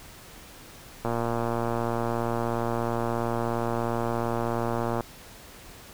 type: click train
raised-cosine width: 1 ms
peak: -14 dBFS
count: 464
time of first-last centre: 1.05-5.007 s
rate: 117 Hz
effects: pink hiss -47 dBFS RMS until 5.93 s